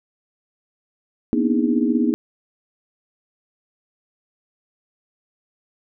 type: tone cluster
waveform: sine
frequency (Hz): 237.6 / 253.4 / 295.3 / 317.6 / 411.5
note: A#3 / B3 / D4 / D#4 / G#4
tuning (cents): +33 / +45 / +10 / +36 / -16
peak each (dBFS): -20 / -22 / -24 / -22 / -28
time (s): 1.33-2.14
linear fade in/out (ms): 0
effects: none